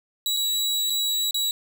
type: tone with dropouts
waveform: sawtooth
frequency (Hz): 3899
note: B7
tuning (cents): -23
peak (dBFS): -19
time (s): 0.26-1.51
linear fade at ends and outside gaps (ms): 1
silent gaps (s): 0.366-0.37 / 0.899-0.903 / 1.309-1.344
effects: none